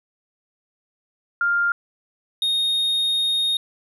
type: tone pair in turn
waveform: sine / triangle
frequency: 1400 / 3710 Hz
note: F6 / A#7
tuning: +4 / -9 cents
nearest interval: octave + perfect fourth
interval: 1687 cents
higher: second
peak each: -17 / -17 dBFS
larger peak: neither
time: 1.41-1.72 / 2.42-3.57 s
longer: second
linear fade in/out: 2 ms
effects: resampled to 32000 Hz